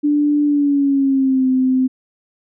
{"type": "tone with pitch glide", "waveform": "sine", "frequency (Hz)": [293.7, 258.7], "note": ["D4", "C4"], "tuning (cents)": [0, -19], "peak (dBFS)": -12, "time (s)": [0.03, 1.88], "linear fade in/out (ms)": 20, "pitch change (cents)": -219, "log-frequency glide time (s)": [0.44, 1.48], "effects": []}